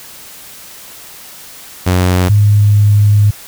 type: tone pair in turn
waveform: sawtooth / sine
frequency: 91 / 103.53 Hz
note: F#2 / G#2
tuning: -28 / -5 cents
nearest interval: major second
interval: 223 cents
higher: second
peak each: -5 dBFS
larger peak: neither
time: 1.86-2.29 / 2.29-3.31 s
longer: second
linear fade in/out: 10 ms
effects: white hiss -34 dBFS RMS until 3.47 s